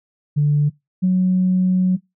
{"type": "tone pair in turn", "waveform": "sine", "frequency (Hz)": [146.83, 184.29], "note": ["D3", "F#3"], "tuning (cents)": [0, -7], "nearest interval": "major third", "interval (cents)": 393, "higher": "second", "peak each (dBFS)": -12, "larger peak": "neither", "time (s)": [[0.36, 0.7], [1.02, 1.97]], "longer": "second", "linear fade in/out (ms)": 20, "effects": ["noise-tail reverb RT60 0.2 s tail -22 dB re dry", "tanh soft clip ceiling -8 dBFS"]}